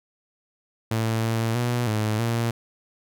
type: tone with pitch steps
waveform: sawtooth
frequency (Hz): 112.4 / 113.6 / 121 / 108 / 116.4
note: A2 / A#2 / B2 / A2 / A#2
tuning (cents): +37 / -44 / -35 / -32 / -2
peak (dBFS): -18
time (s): 0.91-2.51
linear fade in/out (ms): 5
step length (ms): 320
effects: none